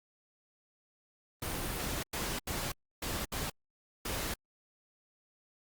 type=noise bursts at uneven times; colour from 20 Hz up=pink; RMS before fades=-36 dBFS; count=6; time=1.42-2.03 / 2.13-2.39 / 2.47-2.72 / 3.02-3.25 / 3.32-3.5 / 4.05-4.34 s; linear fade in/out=5 ms; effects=Opus 32 kbps